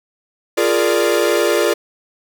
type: chord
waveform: 45% pulse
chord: Bb dominant seventh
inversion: second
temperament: equal with one note detuned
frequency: 346.8 / 415.3 / 466.2 / 587.3 Hz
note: F4 / Ab4 / Bb4 / D5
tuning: -12 / 0 / 0 / 0 cents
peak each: -19 dBFS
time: 0.57-1.74 s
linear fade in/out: 10 ms
effects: none